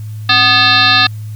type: tone with frequency modulation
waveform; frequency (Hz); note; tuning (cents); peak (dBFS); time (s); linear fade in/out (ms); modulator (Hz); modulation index
sine; 2675; E7; +25; -6; 0.29-1.07; 5; 481; 3.6
effects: added 107 Hz sine -22 dBFS peak until 1.35 s + white hiss -46 dBFS RMS until 1.35 s